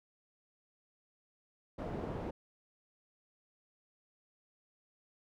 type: low-pass noise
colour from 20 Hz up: white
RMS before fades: -40 dBFS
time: 1.78-2.31 s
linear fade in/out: 10 ms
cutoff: 480 Hz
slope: 12 dB/octave
effects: none